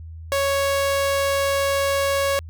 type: tone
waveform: sawtooth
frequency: 554.4 Hz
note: C#5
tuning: in tune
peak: -15 dBFS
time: 0.32-2.39 s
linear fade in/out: 0 ms
effects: added 81 Hz sine -34 dBFS peak until 2.49 s